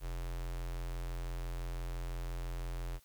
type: tone with notch filter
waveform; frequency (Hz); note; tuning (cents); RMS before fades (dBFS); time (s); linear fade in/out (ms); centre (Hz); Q
square; 42.96; F1; -28; -39; 0-3; 50; 230; 1.6
effects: white hiss -66 dBFS RMS until 3.04 s